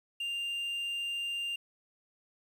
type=tone with quantisation; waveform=triangle; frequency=2794 Hz; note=F7; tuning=in tune; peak=-31 dBFS; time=0.2-1.56 s; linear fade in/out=5 ms; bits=10; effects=none